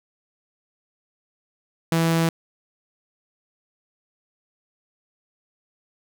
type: tone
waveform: sawtooth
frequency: 164.81 Hz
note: E3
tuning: in tune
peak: -14 dBFS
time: 1.92-2.29 s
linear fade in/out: 2 ms
effects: none